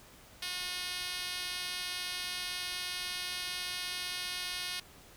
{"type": "tone with band-pass filter", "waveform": "5% pulse", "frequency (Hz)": 361, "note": "F#4", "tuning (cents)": -43, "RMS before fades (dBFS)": -38, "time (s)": [0.42, 4.8], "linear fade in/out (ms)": 5, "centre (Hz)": 5600, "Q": 0.73, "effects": ["pink hiss -56 dBFS RMS until 5.16 s"]}